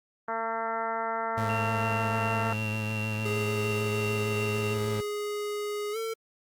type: harmonic tone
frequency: 226.2 Hz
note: A3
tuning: 48 cents sharp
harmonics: 1 / 2 / 3 / 4 / 5 / 6 / 7 / 8 / 9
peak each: -44 / -38 / -34 / -33 / -40 / -34 / -44 / -42 / -45 dBFS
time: 0.28-2.53 s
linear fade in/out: 2 ms
type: tone with vibrato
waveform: 30% pulse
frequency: 108.3 Hz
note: A2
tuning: 27 cents flat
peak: -27 dBFS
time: 1.37-5.01 s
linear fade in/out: 10 ms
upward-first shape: sine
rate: 6.6 Hz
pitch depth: 27 cents each way
type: tone with tremolo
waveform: sine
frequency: 2745 Hz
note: F7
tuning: 31 cents flat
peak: -33 dBFS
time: 1.49-4.74 s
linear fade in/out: 5 ms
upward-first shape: triangle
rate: 2.8 Hz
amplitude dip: 35%
type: tone with pitch glide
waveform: square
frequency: 415.3 to 450.3 Hz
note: G#4 to A4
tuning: 0 to +40 cents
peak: -31 dBFS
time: 3.25-6.14 s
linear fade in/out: 10 ms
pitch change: +140 cents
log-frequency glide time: 5.92-5.97 s
effects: Opus 32 kbps